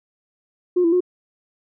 sine tone with pitch steps, 358.2 / 334.5 / 360.6 Hz, F4 / E4 / F#4, +44 / +25 / -45 cents, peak -13 dBFS, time 0.76-1.006 s, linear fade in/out 10 ms, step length 82 ms, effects tanh soft clip ceiling -9 dBFS

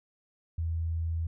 sine tone, 82.3 Hz, E2, 2 cents flat, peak -28 dBFS, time 0.58-1.27 s, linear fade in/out 5 ms, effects none

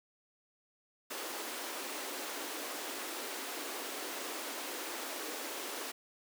pink high-pass noise, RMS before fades -41 dBFS, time 1.1-5.92 s, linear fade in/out 10 ms, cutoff 270 Hz, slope 48 dB/octave, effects none

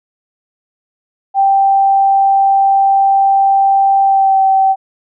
sine tone with pitch glide, 784 to 771.4 Hz, G5 to G5, 0 to -28 cents, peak -7 dBFS, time 1.34-4.76 s, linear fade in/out 50 ms, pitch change -28 cents, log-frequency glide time 4.03-4.42 s, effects none

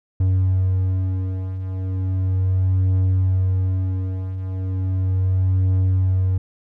triangle beating tone pair, 93.3 / 93.66 Hz, F#2 / F#2, +15 / +22 cents, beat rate 0.36 Hz, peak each -22 / -16 dBFS, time 0.2-6.38 s, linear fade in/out 5 ms, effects none

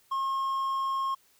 triangle tone, 1077 Hz, C6, 50 cents sharp, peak -25 dBFS, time 0.11-1.15 s, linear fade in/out 10 ms, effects white hiss -64 dBFS RMS until 1.39 s

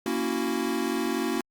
square chord, F# dominant seventh, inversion first, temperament equal, 233.1 / 277.2 / 329.6 / 370 Hz, A#3 / C#4 / E4 / F#4, 0 / 0 / 0 / 0 cents, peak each -32 dBFS, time 0.06-1.41 s, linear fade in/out 2 ms, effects Opus 48 kbps

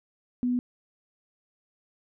sine tone, 246.9 Hz, B3, in tune, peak -23 dBFS, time 0.43-0.59 s, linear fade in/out 0 ms, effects none

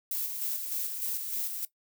violet noise with tremolo, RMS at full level -32 dBFS, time 0.11-1.65 s, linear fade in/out 2 ms, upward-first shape square, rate 3.3 Hz, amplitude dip 40%, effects noise-tail reverb RT60 0.1 s tail -17 dB re dry

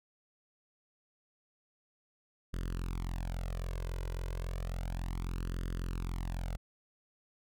sawtooth tone with flanger, 43.65 Hz, F1, in tune, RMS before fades -37 dBFS, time 2.53-6.57 s, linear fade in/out 10 ms, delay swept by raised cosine 0.62 to 2.02 ms, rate 0.32 Hz, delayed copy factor +0.9, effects none

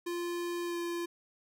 square tone with pitch glide, 347.3 to 343.9 Hz, F4 to F4, -10 to -27 cents, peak -34 dBFS, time 0.06-1.06 s, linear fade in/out 10 ms, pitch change -17 cents, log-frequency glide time 0.65-0.77 s, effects none

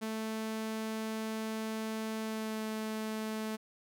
sawtooth tone with pitch glide, 220 to 218 Hz, A3 to A3, 0 to -16 cents, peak -31 dBFS, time 0.01-3.57 s, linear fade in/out 20 ms, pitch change -16 cents, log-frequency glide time 2.21-2.64 s, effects none

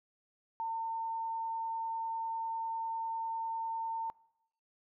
sine tone, 905 Hz, A5, 48 cents sharp, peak -33 dBFS, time 0.6-4.1 s, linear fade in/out 0 ms, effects noise-tail reverb RT60 0.8 s tail -23 dB re dry

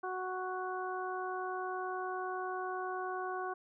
harmonic tone, 370.2 Hz, F#4, 1 cent sharp, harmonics 1 / 2 / 3 / 4, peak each -40 / -40 / -41 / -44 dBFS, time 0.03-3.54 s, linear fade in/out 10 ms, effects none

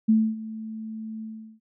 sine tone with ADSR envelope, 220 Hz, A3, in tune, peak -14 dBFS, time 0.08-1.6 s, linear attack 15 ms, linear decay 260 ms, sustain -18 dB, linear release 380 ms, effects none

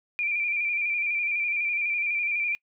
sine tone with vibrato, 2381 Hz, D7, 23 cents sharp, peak -24 dBFS, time 0.19-2.55 s, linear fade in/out 0 ms, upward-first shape square, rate 12 Hz, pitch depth 35 cents each way, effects noise-tail reverb RT60 0.1 s tail -24 dB re dry

